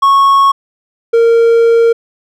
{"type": "tone pair in turn", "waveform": "triangle", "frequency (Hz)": [1102, 462.2], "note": ["C#6", "A#4"], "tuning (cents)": [-11, -15], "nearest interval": "octave + minor third", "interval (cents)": 1504, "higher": "first", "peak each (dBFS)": -3, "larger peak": "neither", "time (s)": [[0.02, 0.52], [1.13, 1.93]], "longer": "second", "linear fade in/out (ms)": 10, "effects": []}